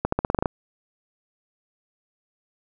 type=accelerating click train; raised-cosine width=1 ms; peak=-7 dBFS; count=9; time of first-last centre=0.05-0.458 s; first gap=74 ms; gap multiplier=0.89; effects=none